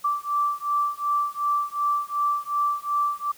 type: beating tone pair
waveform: sine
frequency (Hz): 1166 / 1168.7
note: D6 / D6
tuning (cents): -13 / -9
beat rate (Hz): 2.7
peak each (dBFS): -25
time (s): 0.04-3.32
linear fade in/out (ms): 10
effects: white hiss -51 dBFS RMS until 3.37 s